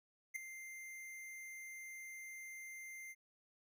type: tone with ADSR envelope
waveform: square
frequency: 2093 Hz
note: C7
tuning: in tune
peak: -37 dBFS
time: 0.34-3.15 s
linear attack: 21 ms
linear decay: 4 ms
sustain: -12 dB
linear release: 39 ms
effects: none